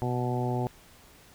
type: harmonic tone with a mistuned harmonic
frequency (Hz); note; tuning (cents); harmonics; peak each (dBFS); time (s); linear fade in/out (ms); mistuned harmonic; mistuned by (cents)
123.47; B2; 0; 1 / 2 / 3 / 4 / 5 / 6 / 7; -29 / -34 / -34 / -39 / -40 / -36 / -37; 0.02-0.67; 0; 1; +15
effects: pink hiss -55 dBFS RMS until 1.34 s